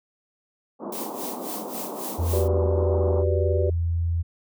pink band-pass noise, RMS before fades -34 dBFS, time 0.79-3.25 s, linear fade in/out 50 ms, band 200 to 1100 Hz, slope 48 dB/octave
blue noise with tremolo, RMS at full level -33 dBFS, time 0.92-2.48 s, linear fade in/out 5 ms, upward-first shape sine, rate 3.7 Hz, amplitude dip 80%
sine tone, 84.3 Hz, E2, 39 cents sharp, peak -21 dBFS, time 2.18-4.23 s, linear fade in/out 20 ms
sine chord, G major seventh, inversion third, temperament equal, 370 / 392 / 493.9 / 587.3 Hz, F#4 / G4 / B4 / D5, 0 / 0 / 0 / 0 cents, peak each -28 dBFS, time 2.33-3.7 s, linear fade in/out 5 ms
effects none

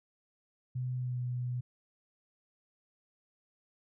sine tone with pitch glide, 126.4 to 123.87 Hz, B2 to B2, +41 to +6 cents, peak -32 dBFS, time 0.75-1.61 s, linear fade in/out 10 ms, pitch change -35 cents, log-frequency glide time 0.96-1.19 s, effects none

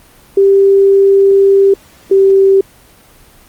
sine tone pair in turn, 393.1 / 388.6 Hz, G4 / G4, +5 / -15 cents, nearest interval unison, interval 20 cents, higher first, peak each -4 dBFS, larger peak neither, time 0.37-1.74 / 2.11-2.61 s, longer first, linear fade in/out 5 ms, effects pink hiss -43 dBFS RMS until 3.48 s + Opus 24 kbps

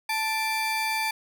35% pulse tone pair together, 879.9 / 2349 Hz, A5 / D7, 0 / 0 cents, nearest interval octave + perfect fourth, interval 1700 cents, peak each -26 dBFS, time 0.09-1.11 s, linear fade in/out 5 ms, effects none

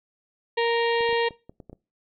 harmonic tone, 466.2 Hz, A#4, in tune, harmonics 1 / 2 / 4 / 5 / 6 / 7 / 8 / 9, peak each -22 / -27 / -30 / -36 / -34 / -37 / -40 / -39 dBFS, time 0.57-1.29 s, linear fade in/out 10 ms
clicks, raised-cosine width 2 ms, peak -29 dBFS, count 8, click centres 1.008 / 1.091 / 1.128 / 1.308 / 1.495 / 1.602 / 1.697 / 1.73 s
effects noise-tail reverb RT60 0.3 s tail -22 dB re dry

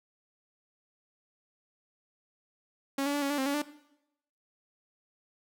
sawtooth tone with pitch steps, 274.9 / 285.4 / 289.3 / 278.3 / 290 / 265.4 / 282.9 / 294.8 Hz, C#4 / D4 / D4 / C#4 / D4 / C4 / C#4 / D4, -14 / -49 / -26 / +7 / -22 / +25 / +35 / +7 cents, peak -24 dBFS, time 2.98-3.62 s, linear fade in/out 5 ms, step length 80 ms, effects noise-tail reverb RT60 0.8 s tail -17 dB re dry

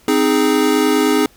square chord, Ab major, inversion first, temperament equal, 261.6 / 311.1 / 415.3 Hz, C4 / Eb4 / Ab4, 0 / 0 / 0 cents, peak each -18 / -17 / -17 dBFS, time 0.08-1.26 s, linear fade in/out 2 ms, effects pink hiss -50 dBFS RMS until 1.36 s

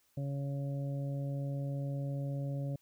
harmonic tone, 139.6 Hz, C#3, 13 cents sharp, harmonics 1 / 2 / 3 / 4 / 5, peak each -34 / -44 / -55 / -45 / -57 dBFS, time 0.17-2.76 s, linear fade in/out 5 ms, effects white hiss -72 dBFS RMS until 2.81 s

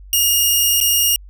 10% pulse tone with dropouts, 2845 Hz, F7, 31 cents sharp, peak -4 dBFS, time 0.13-1.16 s, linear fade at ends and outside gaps 1 ms, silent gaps 0.803-0.811 s, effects added 48 Hz sine -36 dBFS peak until 1.29 s

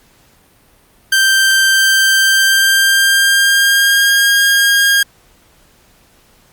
sawtooth tone with pitch glide, 1568 to 1620.5 Hz, G6 to G#6, 0 to -43 cents, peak -5 dBFS, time 1.12-5.03 s, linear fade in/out 5 ms, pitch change +57 cents, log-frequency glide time 2.19-4.15 s, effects pink hiss -50 dBFS RMS until 6.52 s + Opus 48 kbps

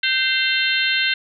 harmonic tone with a mistuned harmonic, 520 Hz, C5, 11 cents flat, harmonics 3 / 4 / 5 / 6 / 7 / 8, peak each -22 / -23 / -24 / -25 / -25 / -26 dBFS, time 0.03-1.14 s, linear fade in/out 5 ms, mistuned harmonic 5, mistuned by +72 cents, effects none

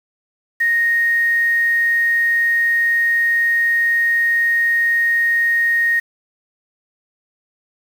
sine tone with quantisation, 1862 Hz, A#6, 2 cents flat, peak -13 dBFS, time 0.6-6 s, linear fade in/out 10 ms, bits 6, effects none

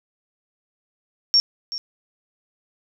sine tone with echo, 5510 Hz, F8, 24 cents flat, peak -12 dBFS, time 1.34-1.4 s, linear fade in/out 0 ms, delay 380 ms, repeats 1, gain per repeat -14 dB, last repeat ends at 1.78 s, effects none

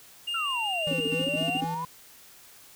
triangle tone with vibrato, 2794 Hz, F7, in tune, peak -27 dBFS, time 0.27-1.61 s, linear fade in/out 10 ms, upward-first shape square, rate 5.4 Hz, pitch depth 17 cents each way
sine exponential two-way sweep, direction down then up, 1400 to 440 to 1022 Hz, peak -30 dBFS, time 0.34-1.85 s, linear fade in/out 5 ms, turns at 1.06 s
square tone with tremolo, 163.8 Hz, E3, 11 cents flat, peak -33 dBFS, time 0.87-1.85 s, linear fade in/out 0 ms, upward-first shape square, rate 4 Hz, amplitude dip 50%
sine tone bursts, 271.7 Hz, C#4, 35 cents flat, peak -27 dBFS, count 11, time 0.91-1.643 s, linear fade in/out 2 ms, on 23 ms, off 48 ms
effects white hiss -52 dBFS RMS until 2.75 s

